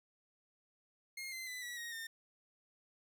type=tone with pitch steps; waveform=sawtooth; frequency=2136 / 2068 / 2002 / 1938.5 / 1876.8 / 1817 Hz; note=C7 / C7 / B6 / B6 / A#6 / A#6; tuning=+35 / -21 / +23 / -33 / +11 / -45 cents; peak=-39 dBFS; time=1.17-2.07 s; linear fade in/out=5 ms; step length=150 ms; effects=none